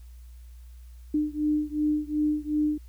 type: beating tone pair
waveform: sine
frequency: 300 / 302.7 Hz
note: D4 / D#4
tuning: +37 / -48 cents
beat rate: 2.7 Hz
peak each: -26 / -27 dBFS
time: 1.14-2.78 s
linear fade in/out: 5 ms
effects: added 60 Hz sine -43 dBFS peak until 2.88 s + white hiss -64 dBFS RMS until 2.88 s